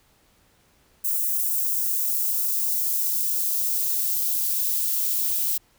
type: noise with high-pass filter sweep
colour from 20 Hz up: violet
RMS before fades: -24 dBFS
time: 1.04-5.58 s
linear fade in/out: 10 ms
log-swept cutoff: 7600 to 2600 Hz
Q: 0.81
effects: pink hiss -61 dBFS RMS until 5.78 s